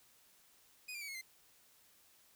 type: tone with pitch steps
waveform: sawtooth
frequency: 2489 / 2379 / 2275 / 2174 / 2079 Hz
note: D#7 / D7 / C#7 / C#7 / C7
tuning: 0 / +22 / +44 / -34 / -12 cents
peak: -40 dBFS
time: 0.88-1.215 s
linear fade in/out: 10 ms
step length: 67 ms
effects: white hiss -67 dBFS RMS until 2.35 s

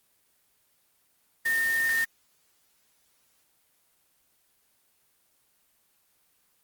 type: tone in noise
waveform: sine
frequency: 1825 Hz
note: A#6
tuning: 37 cents flat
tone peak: -23 dBFS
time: 1.45-2.05 s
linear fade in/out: 10 ms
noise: white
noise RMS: -36 dBFS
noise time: 1.45-2.05 s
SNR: +10 dB
effects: white hiss -68 dBFS RMS until 6.63 s + Opus 24 kbps

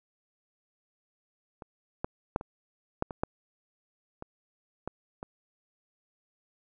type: clicks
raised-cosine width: 1 ms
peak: -28 / -16 / -12 / -26 / -13 / -23 / -13 / -25 / -20 / -24 dBFS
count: 10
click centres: 1.622 / 2.045 / 2.361 / 2.411 / 3.024 / 3.108 / 3.235 / 4.224 / 4.876 / 5.229 s
effects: none

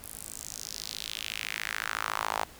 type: tone with high-pass filter sweep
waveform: sawtooth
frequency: 53.9 Hz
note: A1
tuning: 35 cents flat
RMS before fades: -36 dBFS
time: 0.03-2.44 s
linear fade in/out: 0 ms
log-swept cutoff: 11000 to 800 Hz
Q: 2.6
effects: pink hiss -51 dBFS RMS until 2.59 s

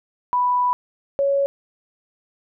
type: tone pair in turn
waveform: sine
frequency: 987.8 / 556.8 Hz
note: B5 / C#5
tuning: 0 / +8 cents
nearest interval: minor seventh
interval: 992 cents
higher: first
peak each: -16 dBFS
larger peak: neither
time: 0.33-0.73 / 1.19-1.46 s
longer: first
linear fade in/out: 0 ms
effects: none

